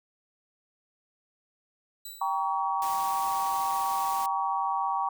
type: tone with exponential decay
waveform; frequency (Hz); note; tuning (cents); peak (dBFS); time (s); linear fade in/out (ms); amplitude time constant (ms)
10% pulse; 3951; B7; 0; -29; 2.05-2.61; 5; 120
type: chord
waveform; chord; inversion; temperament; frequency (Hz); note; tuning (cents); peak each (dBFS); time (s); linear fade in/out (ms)
sine; G diminished; none; just; 784 / 940.8 / 1128.9; G5 / Bb5 / Db6; 0 / +16 / +31; -30; 2.21-5.09; 5
type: noise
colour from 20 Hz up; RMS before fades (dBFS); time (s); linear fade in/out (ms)
white; -40; 2.82-4.26; 0
effects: none